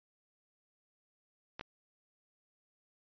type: clicks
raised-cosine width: 0.3 ms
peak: -25 dBFS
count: 2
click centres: 1.595 / 1.611 s
effects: resampled to 11025 Hz